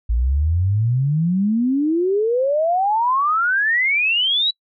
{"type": "exponential sweep", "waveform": "sine", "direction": "up", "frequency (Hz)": [54.6, 3966], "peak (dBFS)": -15, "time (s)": [0.09, 4.51], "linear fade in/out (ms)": 10, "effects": ["noise-tail reverb RT60 0.1 s tail -25 dB re dry"]}